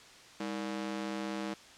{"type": "ring-modulated tone", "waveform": "sawtooth", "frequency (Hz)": 261.6, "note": "C4", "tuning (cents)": 0, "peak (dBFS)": -28, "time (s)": [0.4, 1.54], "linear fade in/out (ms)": 5, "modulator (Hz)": 57.8, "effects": ["white hiss -54 dBFS RMS until 1.77 s", "low-pass 6000 Hz 12 dB/octave"]}